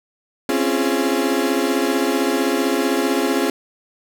35% pulse chord, Db major seventh, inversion third, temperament equal with one note detuned, 261.6 / 277.2 / 342.4 / 415.3 Hz, C4 / Db4 / F4 / Ab4, 0 / 0 / -34 / 0 cents, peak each -21 dBFS, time 0.49-3.5 s, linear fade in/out 2 ms, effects none

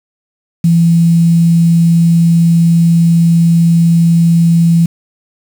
sine tone with quantisation, 167.9 Hz, E3, 32 cents sharp, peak -5 dBFS, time 0.64-4.86 s, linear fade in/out 5 ms, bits 5, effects none

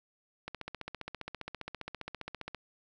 click train, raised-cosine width 0.3 ms, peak -23 dBFS, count 32, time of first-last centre 0.48-2.547 s, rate 15 Hz, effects none

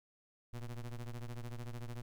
square ring-modulated tone, 61 Hz, B1, 21 cents flat, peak -39 dBFS, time 0.53-2.02 s, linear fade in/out 5 ms, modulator 54.3 Hz, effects 13-bit

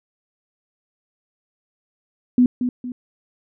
sine tone with echo, 248 Hz, B3, 7 cents sharp, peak -10 dBFS, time 2.38-2.46 s, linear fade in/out 2 ms, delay 230 ms, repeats 2, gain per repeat -8 dB, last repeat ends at 2.92 s, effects none

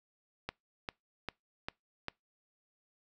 click train, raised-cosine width 0.3 ms, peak -20 dBFS, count 5, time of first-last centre 0.49-2.084 s, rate 2.51 Hz, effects noise-tail reverb RT60 0.2 s tail -25 dB re dry

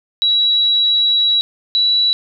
sine tone pair in turn, 3897 / 3929 Hz, B7 / B7, -24 / -10 cents, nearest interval unison, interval 14 cents, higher second, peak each -11 dBFS, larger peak neither, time 0.22-1.41 / 1.75-2.13 s, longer first, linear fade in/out 0 ms, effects none

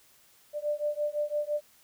sine beating tone pair, 590 / 595.9 Hz, D5 / D5, +8 / +25 cents, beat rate 5.9 Hz, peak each -31 dBFS, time 0.53-1.61 s, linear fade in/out 50 ms, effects white hiss -61 dBFS RMS until 1.83 s

